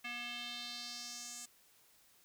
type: tone with band-pass filter sweep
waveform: square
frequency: 240.5 Hz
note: B3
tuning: 46 cents flat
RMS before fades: -45 dBFS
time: 0.04-1.46 s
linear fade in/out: 10 ms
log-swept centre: 2400 to 7700 Hz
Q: 2.9
effects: white hiss -67 dBFS RMS until 2.24 s